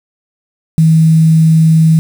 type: tone with quantisation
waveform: sine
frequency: 160.4 Hz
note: E3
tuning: 47 cents flat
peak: -4 dBFS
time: 0.78-1.99 s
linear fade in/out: 0 ms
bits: 5
effects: none